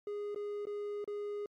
triangle tone with dropouts, 412.4 Hz, G#4, 12 cents flat, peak -34 dBFS, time 0.07-1.46 s, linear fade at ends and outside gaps 2 ms, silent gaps 0.347-0.359 / 0.654-0.669 / 1.043-1.076 s, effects MP3 64 kbps

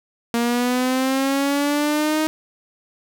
sawtooth linear sweep, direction up, 233.1 to 313.5 Hz, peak -14 dBFS, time 0.34-2.27 s, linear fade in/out 0 ms, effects none

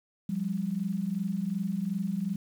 sine tone pair together, 177.2 / 199.89 Hz, F3 / G3, +25 / +34 cents, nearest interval major second, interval 209 cents, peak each -32 / -30 dBFS, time 0.29-2.36 s, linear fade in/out 5 ms, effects 9-bit

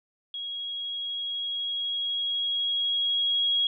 sine tone with level ramp, 3304 Hz, G#7, 10 cents flat, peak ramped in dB -32 to -21 dBFS, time 0.34-3.67 s, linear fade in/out 2 ms, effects none

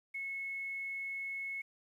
sine tone with quantisation, 2190 Hz, C#7, 22 cents flat, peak -37 dBFS, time 0.14-1.62 s, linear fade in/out 10 ms, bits 11, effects resampled to 32000 Hz

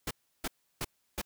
pink noise bursts, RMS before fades -34 dBFS, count 4, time 0.07-1.216 s, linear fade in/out 5 ms, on 39 ms, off 330 ms, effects white hiss -75 dBFS RMS until 1.25 s

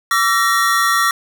square tone cluster, 1150 / 1350 / 1873 Hz, D6 / E6 / A#6, -37 / +41 / +8 cents, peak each -18 dBFS, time 0.11-1.11 s, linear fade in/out 2 ms, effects none

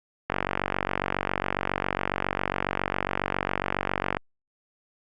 click train, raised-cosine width 0.5 ms, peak -9 dBFS, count 184, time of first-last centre 0.3-4.169 s, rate 47.3 Hz, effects Opus 48 kbps

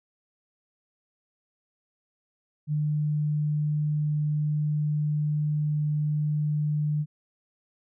sine tone, 150.1 Hz, D3, 38 cents sharp, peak -23 dBFS, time 2.67-7.06 s, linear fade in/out 50 ms, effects none

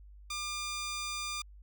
10% pulse tone, 1200 Hz, D6, 37 cents sharp, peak -27 dBFS, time 0.3-1.42 s, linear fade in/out 5 ms, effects added 50 Hz sine -50 dBFS peak until 1.62 s

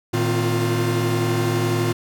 45% pulse tone cluster, 113.4 / 155 / 258.6 / 352.1 Hz, A#2 / D#3 / C4 / F4, -47 / -6 / -20 / +14 cents, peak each -22 / -27 / -28 / -23 dBFS, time 0.13-1.93 s, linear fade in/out 10 ms, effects none

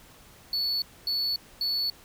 triangle tone bursts, 4435 Hz, C#8, in tune, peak -24 dBFS, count 3, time 0.53-1.9 s, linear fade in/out 2 ms, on 290 ms, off 250 ms, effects pink hiss -53 dBFS RMS until 2.04 s

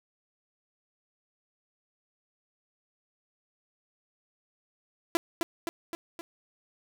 sawtooth tone with echo, 335.9 Hz, E4, 33 cents sharp, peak -18 dBFS, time 5.15-5.17 s, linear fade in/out 0 ms, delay 260 ms, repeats 4, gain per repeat -4 dB, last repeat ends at 6.21 s, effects none

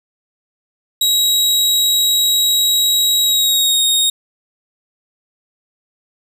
sawtooth tone with pitch glide, 3837 to 3728 Hz, A#7 to A#7, +49 to -1 cents, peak -9 dBFS, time 1.01-4.1 s, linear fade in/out 5 ms, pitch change -50 cents, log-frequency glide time 3.23-3.82 s, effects none

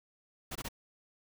pink noise bursts, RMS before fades -39 dBFS, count 3, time 0.51-0.687 s, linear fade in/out 10 ms, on 45 ms, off 21 ms, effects none

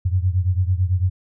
sine beating tone pair, 89 / 98 Hz, F2 / G2, +33 / 0 cents, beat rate 9 Hz, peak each -18 / -21 dBFS, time 0.05-1.1 s, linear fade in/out 10 ms, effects none

